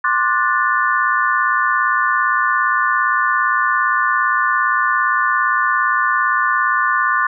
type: chord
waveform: sine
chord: D dominant seventh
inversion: third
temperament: just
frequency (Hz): 1057.2 / 1174.7 / 1468.3 / 1762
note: C6 / D6 / F#6 / A6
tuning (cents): +18 / 0 / -14 / +2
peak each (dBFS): -19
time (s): 0.04-7.27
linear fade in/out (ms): 5
effects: none